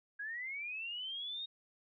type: linear sweep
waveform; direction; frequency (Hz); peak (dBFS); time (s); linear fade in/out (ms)
sine; up; 1620 to 3749; -39; 0.19-1.46; 10
effects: none